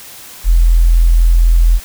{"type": "tone", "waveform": "sine", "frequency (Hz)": 42, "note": "E1", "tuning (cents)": 33, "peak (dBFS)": -5, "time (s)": [0.44, 1.8], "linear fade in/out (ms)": 50, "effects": ["white hiss -34 dBFS RMS until 1.84 s"]}